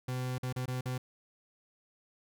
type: tone with dropouts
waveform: 40% pulse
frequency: 127.1 Hz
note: C3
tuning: 50 cents flat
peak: -32 dBFS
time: 0.08-0.98 s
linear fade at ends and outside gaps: 5 ms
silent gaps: 0.382-0.43 / 0.527-0.561 / 0.658-0.679 / 0.81-0.856 s
effects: none